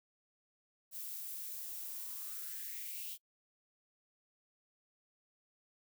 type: noise with high-pass filter sweep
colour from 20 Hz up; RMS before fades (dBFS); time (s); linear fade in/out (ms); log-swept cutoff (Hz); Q
violet; -44; 0.91-3.18; 50; 290 to 3100; 4.7
effects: noise-tail reverb RT60 0.1 s tail -25 dB re dry